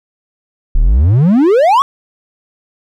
triangle exponential sweep, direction up, 30.16 to 1159 Hz, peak -4 dBFS, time 0.75-1.82 s, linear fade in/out 0 ms, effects none

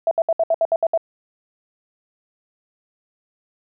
sine tone bursts, 659.3 Hz, E5, in tune, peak -14 dBFS, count 9, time 0.07-0.976 s, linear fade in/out 2 ms, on 42 ms, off 66 ms, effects none

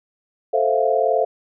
sine chord, F major seventh, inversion first, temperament equal, 440 / 523.3 / 659.3 / 698.5 Hz, A4 / C5 / E5 / F5, 0 / 0 / 0 / 0 cents, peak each -21 dBFS, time 0.53-1.25 s, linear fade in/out 10 ms, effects none

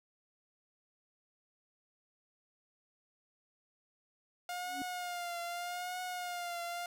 sawtooth tone with vibrato, 709 Hz, F5, 26 cents sharp, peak -34 dBFS, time 4.49-6.86 s, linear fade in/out 2 ms, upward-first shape triangle, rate 0.82 Hz, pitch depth 55 cents each way
sine tone with exponential growth, 277.2 Hz, C#4, in tune, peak -36 dBFS, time 4.63-4.82 s, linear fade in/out 1 ms, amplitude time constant 41 ms
effects none

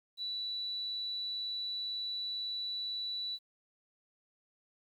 sine tone, 3951 Hz, B7, in tune, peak -35 dBFS, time 0.17-3.39 s, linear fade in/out 50 ms, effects 11-bit

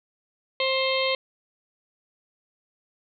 harmonic tone, 528 Hz, C5, 16 cents sharp, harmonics 1 / 2 / 4 / 5 / 6 / 7 / 8, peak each -25 / -31 / -29 / -33 / -31 / -33 / -32 dBFS, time 0.6-1.15 s, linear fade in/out 2 ms, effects none

